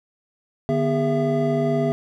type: tone cluster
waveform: triangle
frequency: 149.3 / 245.9 / 405.6 / 668 Hz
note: D3 / B3 / G#4 / E5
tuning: +29 / -7 / -41 / +23 cents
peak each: -22 dBFS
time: 0.69-1.92 s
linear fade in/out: 0 ms
effects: none